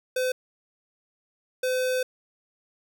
square tone pair in turn, 510 / 510 Hz, C5 / C5, -44 / -44 cents, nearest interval unison, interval 0 cents, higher neither, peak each -24 dBFS, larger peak neither, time 0.16-0.32 / 1.63-2.03 s, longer second, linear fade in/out 5 ms, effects none

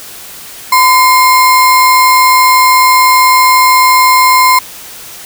sine tone with sample-and-hold, 1018 Hz, C6, 48 cents flat, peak -3 dBFS, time 0.72-4.59 s, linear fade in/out 5 ms, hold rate 3150 Hz, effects white hiss -29 dBFS RMS until 5.25 s

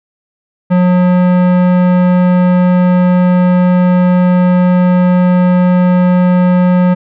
sine tone with tanh clipping, 180.2 Hz, F#3, 45 cents flat, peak -8 dBFS, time 0.7-6.95 s, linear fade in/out 20 ms, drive 17 dB, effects none

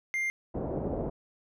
triangle tone, 2100 Hz, C7, 6 cents sharp, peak -26 dBFS, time 0.14-0.3 s, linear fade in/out 0 ms
white low-pass noise, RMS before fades -33 dBFS, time 0.54-1.1 s, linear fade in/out 10 ms, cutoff 590 Hz, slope 24 dB/octave
effects none

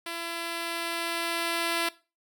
5% pulse tone with level ramp, 336.7 Hz, E4, 37 cents sharp, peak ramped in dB -22 to -14 dBFS, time 0.06-1.89 s, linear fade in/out 5 ms, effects noise-tail reverb RT60 0.3 s tail -19 dB re dry

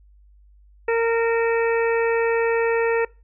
harmonic tone with a mistuned harmonic, 460 Hz, A#4, 23 cents flat, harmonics 1 / 2 / 3 / 4 / 5 / 6, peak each -18 / -28 / -31 / -28 / -34 / -34 dBFS, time 0.88-3.05 s, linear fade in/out 5 ms, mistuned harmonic 6, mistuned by -100 cents, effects noise-tail reverb RT60 0.3 s tail -23 dB re dry + added 50 Hz sine -49 dBFS peak until 3.23 s

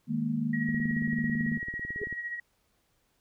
sine chord, D# suspended fourth, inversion none, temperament equal, 155.56 / 207.7 / 233.1 Hz, D#3 / G#3 / A#3, 0 / 0 / 0 cents, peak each -33 / -34 / -29 dBFS, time 0.07-1.6 s, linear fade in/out 50 ms
sine tone with tremolo, 1904 Hz, A#6, 36 cents sharp, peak -31 dBFS, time 0.53-2.4 s, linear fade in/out 5 ms, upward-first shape sine, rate 14 Hz, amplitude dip 55%
click train, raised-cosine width 3 ms, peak -30 dBFS, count 27, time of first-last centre 0.69-2.126 s, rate 18.1 Hz
sine tone with exponential growth, 415.3 Hz, G#4, in tune, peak -27 dBFS, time 1.96-2.04 s, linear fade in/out 5 ms, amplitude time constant 17 ms
effects pink hiss -72 dBFS RMS until 3.2 s

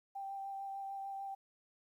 sine tone with vibrato, 785 Hz, G5, 2 cents sharp, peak -40 dBFS, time 0.15-1.35 s, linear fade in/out 10 ms, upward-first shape triangle, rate 6.7 Hz, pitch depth 14 cents each way, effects 12-bit

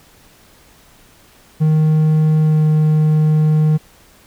triangle tone with pitch glide, 155.56 to 154.31 Hz, D#3 to D#3, 0 to -14 cents, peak -8 dBFS, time 1.6-3.78 s, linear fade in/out 20 ms, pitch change -14 cents, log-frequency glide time 2.41-2.63 s, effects pink hiss -48 dBFS RMS until 4.26 s

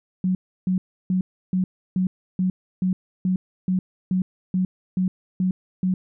sine tone bursts, 185 Hz, F#3, in tune, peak -18 dBFS, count 14, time 0.24-5.94 s, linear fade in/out 2 ms, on 110 ms, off 320 ms, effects none

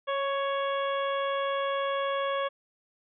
harmonic tone with a mistuned harmonic, 556 Hz, C#5, 5 cents sharp, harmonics 1 / 2 / 3 / 4 / 5 / 6, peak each -29 / -31 / -38 / -43 / -44 / -41 dBFS, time 0.07-2.49 s, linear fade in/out 20 ms, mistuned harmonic 1, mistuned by -16 cents, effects none

